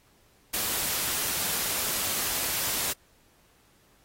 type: noise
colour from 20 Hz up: white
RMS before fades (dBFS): -29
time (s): 0.53-2.93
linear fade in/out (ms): 10
effects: pink hiss -63 dBFS RMS until 4.04 s + AAC 48 kbps